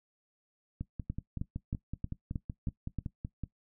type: two click trains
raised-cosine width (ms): 5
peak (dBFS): -22 / -24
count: 7 / 15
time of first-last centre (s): 1.1-2.987 / 0.81-3.437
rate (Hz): 3.18 / 5.33
effects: noise-tail reverb RT60 0.1 s tail -17 dB re dry